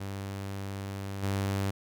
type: tone with level steps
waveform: sawtooth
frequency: 98.3 Hz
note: G2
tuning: 5 cents sharp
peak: -31 / -24 dBFS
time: 0-1.71 s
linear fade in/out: 10 ms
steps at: 1.22 s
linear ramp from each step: 20 ms
effects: none